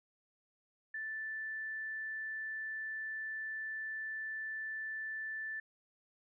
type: tone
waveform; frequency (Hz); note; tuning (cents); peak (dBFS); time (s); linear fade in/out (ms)
sine; 1760; A6; 0; -38; 0.94-5.6; 5
effects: none